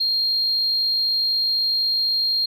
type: tone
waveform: sine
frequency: 4218 Hz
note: C8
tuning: 13 cents sharp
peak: -17 dBFS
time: 0-2.46 s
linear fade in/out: 10 ms
effects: tanh soft clip ceiling -14 dBFS